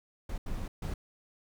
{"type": "noise bursts at uneven times", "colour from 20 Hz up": "brown", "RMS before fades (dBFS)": -35, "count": 3, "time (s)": [[0.29, 0.38], [0.46, 0.68], [0.82, 0.94]], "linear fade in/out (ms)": 5, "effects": []}